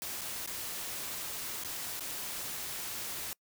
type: noise with dropouts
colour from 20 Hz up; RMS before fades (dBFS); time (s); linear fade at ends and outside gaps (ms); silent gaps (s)
white; -39; 0.02-3.33; 0; 0.21-0.216 / 0.461-0.475 / 1.637-1.647 / 1.995-2.007
effects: noise-tail reverb RT60 0.1 s tail -26 dB re dry